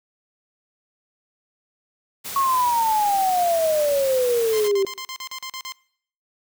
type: noise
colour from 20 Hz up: white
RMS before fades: -32 dBFS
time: 2.24-4.69 s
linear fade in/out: 20 ms
type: exponential sweep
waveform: sine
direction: down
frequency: 1108.7 to 384.8 Hz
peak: -17 dBFS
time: 2.36-4.85 s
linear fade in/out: 2 ms
type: tone bursts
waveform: 10% pulse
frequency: 1047 Hz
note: C6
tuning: 1 cent sharp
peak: -22 dBFS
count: 11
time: 4.53-5.721 s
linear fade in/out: 0 ms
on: 71 ms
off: 41 ms
effects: noise-tail reverb RT60 0.6 s tail -22 dB re dry